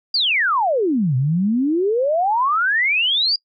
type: exponential two-way sweep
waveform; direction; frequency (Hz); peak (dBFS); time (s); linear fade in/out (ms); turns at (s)
sine; down then up; 4900 to 123.47 to 4900; -15; 0.14-3.36; 5; 1.16
effects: noise-tail reverb RT60 0.1 s tail -25 dB re dry